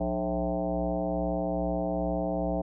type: tone with frequency modulation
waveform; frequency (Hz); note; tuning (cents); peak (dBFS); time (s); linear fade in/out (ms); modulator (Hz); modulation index
sine; 417.7; G#4; +10; -26; 0-2.62; 10; 119; 2.8
effects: none